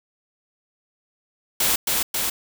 white noise with echo, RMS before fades -20 dBFS, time 1.6-1.76 s, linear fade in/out 5 ms, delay 270 ms, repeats 2, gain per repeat -2 dB, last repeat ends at 2.3 s, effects none

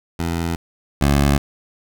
15% pulse tone pair in turn, 84 / 70.82 Hz, E2 / C#2, +33 / +38 cents, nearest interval minor third, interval 295 cents, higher first, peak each -14 / -7 dBFS, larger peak second, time 0.19-0.56 / 1.01-1.38 s, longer neither, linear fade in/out 5 ms, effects none

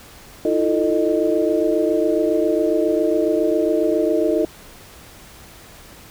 sine tone cluster, 318.2 / 345.5 / 442.7 / 616 Hz, D#4 / F4 / A4 / D#5, +39 / -19 / +11 / -17 cents, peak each -21 dBFS, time 0.45-4.45 s, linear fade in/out 2 ms, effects pink hiss -43 dBFS RMS until 6.1 s

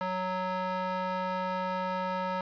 square tone with band-pass filter, 185 Hz, F#3, in tune, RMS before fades -32 dBFS, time 0.01-2.41 s, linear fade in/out 0 ms, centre 980 Hz, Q 1.7, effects resampled to 11025 Hz + 8-bit

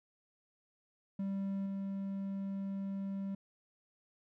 triangle tone with level steps, 195.7 Hz, G3, 3 cents flat, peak -32 / -34 dBFS, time 1.19-3.35 s, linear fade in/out 5 ms, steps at 1.66 s, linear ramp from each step 2 ms, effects none

